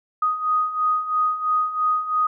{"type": "beating tone pair", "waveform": "sine", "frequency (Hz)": [1244.5, 1247.5], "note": ["D#6", "D#6"], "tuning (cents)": [0, 4], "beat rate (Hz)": 3, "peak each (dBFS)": [-25, -20], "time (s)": [0.22, 2.27], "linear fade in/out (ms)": 5, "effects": []}